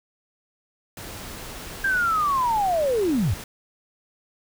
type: noise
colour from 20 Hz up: pink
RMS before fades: -37 dBFS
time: 0.97-3.44 s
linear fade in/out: 2 ms
type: linear sweep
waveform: sine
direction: down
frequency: 1603 to 72.4 Hz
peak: -19 dBFS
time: 1.84-3.34 s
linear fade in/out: 5 ms
effects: none